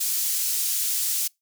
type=high-pass noise; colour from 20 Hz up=pink; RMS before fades=-25 dBFS; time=0-1.28 s; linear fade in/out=10 ms; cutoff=6800 Hz; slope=12 dB/octave; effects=noise-tail reverb RT60 0.2 s tail -26 dB re dry